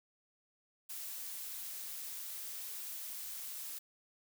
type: noise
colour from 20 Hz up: blue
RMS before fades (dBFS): -44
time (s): 0.89-3.79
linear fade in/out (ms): 10
effects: none